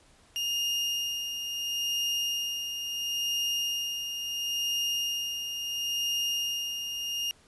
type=tone with tremolo; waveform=35% pulse; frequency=2832 Hz; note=F7; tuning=23 cents sharp; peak=-25 dBFS; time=0.36-7.31 s; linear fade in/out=0 ms; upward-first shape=sine; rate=0.73 Hz; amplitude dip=50%; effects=pink hiss -60 dBFS RMS until 7.47 s + resampled to 24000 Hz